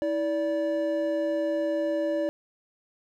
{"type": "tone pair together", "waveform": "triangle", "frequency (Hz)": [323.6, 580], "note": ["E4", "D5"], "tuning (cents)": [-32, -22], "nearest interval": "minor seventh", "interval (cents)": 1010, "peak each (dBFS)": [-27, -24], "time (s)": [0.02, 2.29], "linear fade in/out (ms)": 0, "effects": []}